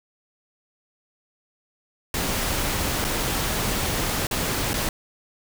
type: noise with dropouts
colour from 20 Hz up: pink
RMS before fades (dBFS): -25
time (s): 2.14-4.89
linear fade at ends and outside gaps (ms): 2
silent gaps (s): 3.044-3.048 / 4.27-4.311 / 4.733-4.74
effects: none